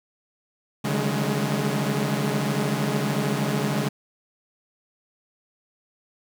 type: tone cluster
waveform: sawtooth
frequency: 140.1 / 153.3 / 184.7 / 203.2 / 211.7 Hz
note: C#3 / D#3 / F#3 / G#3 / G#3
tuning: +19 / -25 / -3 / -38 / +33 cents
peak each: -23 / -26 / -29 / -26 / -24 dBFS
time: 0.84-3.89 s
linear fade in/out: 10 ms
effects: 9-bit